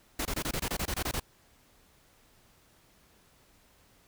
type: noise bursts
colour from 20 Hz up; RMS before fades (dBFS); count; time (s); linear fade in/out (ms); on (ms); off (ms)
pink; -32; 12; 0.19-1.199; 5; 63; 23
effects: pink hiss -63 dBFS RMS until 4.07 s